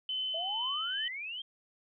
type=tone with tremolo; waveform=sine; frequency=3043 Hz; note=F#7; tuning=48 cents sharp; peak=-31 dBFS; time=0.09-1.08 s; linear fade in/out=2 ms; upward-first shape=triangle; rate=2.2 Hz; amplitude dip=25%
type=exponential sweep; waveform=sine; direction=up; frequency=630 to 3241 Hz; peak=-37 dBFS; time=0.34-1.42 s; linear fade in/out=5 ms
effects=none